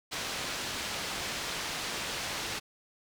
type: low-pass noise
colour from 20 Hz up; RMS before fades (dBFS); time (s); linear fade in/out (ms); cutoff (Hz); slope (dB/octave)
white; -36; 0.11-2.6; 20; 4800; 12
effects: none